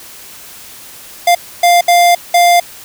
square tone bursts at uneven times, 698.5 Hz, F5, in tune, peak -6 dBFS, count 4, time 1.27-1.35 / 1.63-1.81 / 1.88-2.15 / 2.34-2.6 s, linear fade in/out 5 ms, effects white hiss -34 dBFS RMS until 2.84 s

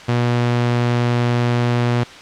sawtooth tone, 120.7 Hz, B2, 39 cents flat, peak -11 dBFS, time 0.08-2.04 s, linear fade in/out 10 ms, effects white hiss -37 dBFS RMS until 2.21 s + low-pass 4000 Hz 12 dB/octave

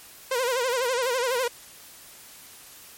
sawtooth tone with vibrato, 500 Hz, B4, 21 cents sharp, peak -19 dBFS, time 0.31-1.48 s, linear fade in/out 5 ms, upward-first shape sine, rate 12 Hz, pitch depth 110 cents each way, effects white hiss -47 dBFS RMS until 2.97 s + MP3 64 kbps

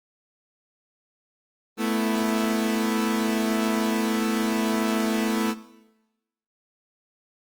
sawtooth chord, A suspended second, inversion none, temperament equal, 220 / 246.9 / 329.6 Hz, A3 / B3 / E4, 0 / 0 / 0 cents, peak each -21 / -25 / -25 dBFS, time 1.77-5.55 s, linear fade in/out 50 ms, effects noise-tail reverb RT60 1.0 s tail -17 dB re dry + Opus 32 kbps

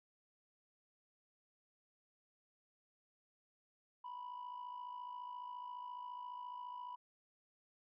sine tone with amplitude modulation, 985 Hz, B5, 5 cents flat, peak -40 dBFS, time 4.04-6.96 s, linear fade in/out 10 ms, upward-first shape sine, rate 54.5 Hz, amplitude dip 70%, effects tanh soft clip ceiling -42 dBFS

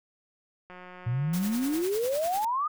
click train, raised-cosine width 0.5 ms, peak -31 dBFS, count 203, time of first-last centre 0.7-1.816 s, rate 181 Hz
sine exponential sweep, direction up, 112.7 to 1259 Hz, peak -25 dBFS, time 1.06-2.68 s, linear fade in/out 10 ms
white noise with tremolo, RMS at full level -37 dBFS, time 1.33-2.45 s, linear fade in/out 5 ms, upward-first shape sine, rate 10 Hz, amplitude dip 65%
effects none

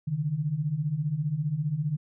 sine beating tone pair, 139.1 / 154.1 Hz, C#3 / D#3, +6 / -16 cents, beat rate 15 Hz, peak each -31 / -27 dBFS, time 0.07-1.97 s, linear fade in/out 10 ms, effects none

